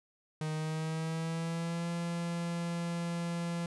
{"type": "tone with pitch glide", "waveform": "45% pulse", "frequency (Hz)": [155.56, 170.62], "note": ["D#3", "F3"], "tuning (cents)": [0, -40], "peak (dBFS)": -33, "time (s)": [0.41, 3.66], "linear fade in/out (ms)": 2, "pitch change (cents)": 160, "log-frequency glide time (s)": [0.54, 1.89], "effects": ["resampled to 24000 Hz"]}